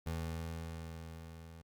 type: tone with level ramp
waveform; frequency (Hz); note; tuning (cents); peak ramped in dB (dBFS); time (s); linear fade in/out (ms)
25% pulse; 81.9; E2; -11; -32 to -47; 0.06-1.62; 10
effects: Opus 48 kbps